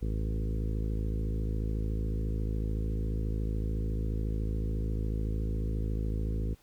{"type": "harmonic tone with a mistuned harmonic", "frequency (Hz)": 54, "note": "A1", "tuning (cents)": -32, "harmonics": [1, 2, 3, 4, 5, 6, 7, 8, 9], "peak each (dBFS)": [-30, -36, -40, -42, -44, -46, -47, -48, -49], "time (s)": [0.01, 6.55], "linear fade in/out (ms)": 20, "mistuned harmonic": 1, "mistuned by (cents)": 37, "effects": ["pink hiss -64 dBFS RMS until 6.62 s"]}